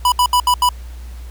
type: tone bursts at uneven times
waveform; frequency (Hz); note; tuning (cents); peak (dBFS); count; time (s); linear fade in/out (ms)
square; 987.8; B5; 0; -11; 5; 0.05-0.12 / 0.19-0.26 / 0.33-0.4 / 0.47-0.54 / 0.62-0.69; 2
effects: added 60 Hz sine -29 dBFS peak until 1.3 s + pink hiss -46 dBFS RMS until 1.3 s